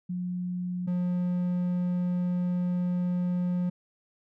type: tone pair in turn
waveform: sine / triangle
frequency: 179.4 / 178.38 Hz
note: F3 / F3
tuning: +47 / +37 cents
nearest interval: unison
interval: 10 cents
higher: first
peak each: -29 / -23 dBFS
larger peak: second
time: 0.09-0.87 / 0.87-3.7 s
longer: second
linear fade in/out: 10 ms
effects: none